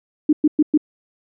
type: tone bursts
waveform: sine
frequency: 303 Hz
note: D#4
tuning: 46 cents flat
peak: -10 dBFS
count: 4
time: 0.29-0.776 s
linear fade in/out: 5 ms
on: 39 ms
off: 110 ms
effects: none